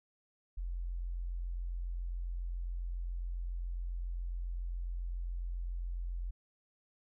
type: tone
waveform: sine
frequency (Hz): 43.65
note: F1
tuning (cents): 0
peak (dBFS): -35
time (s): 0.57-6.31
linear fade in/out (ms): 10
effects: none